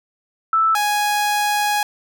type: tone pair in turn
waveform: sine / sawtooth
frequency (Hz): 1318.5 / 830.6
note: E6 / G#5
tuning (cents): 0 / 0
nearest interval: minor sixth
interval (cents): 800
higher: first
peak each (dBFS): -13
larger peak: neither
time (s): 0.53-0.75 / 0.75-1.83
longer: second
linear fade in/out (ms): 2
effects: none